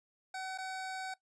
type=tone with dropouts; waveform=25% pulse; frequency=756 Hz; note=F#5; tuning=37 cents sharp; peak=-35 dBFS; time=0.34-1.14 s; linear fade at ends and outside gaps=5 ms; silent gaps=0.577-0.584 s; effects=noise-tail reverb RT60 0.1 s tail -17 dB re dry + resampled to 22050 Hz